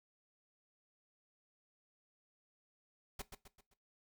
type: noise with echo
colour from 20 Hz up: pink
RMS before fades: -43 dBFS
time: 3.19-3.22 s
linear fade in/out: 5 ms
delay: 130 ms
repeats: 4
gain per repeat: -7 dB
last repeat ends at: 3.74 s
effects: noise-tail reverb RT60 0.2 s tail -17 dB re dry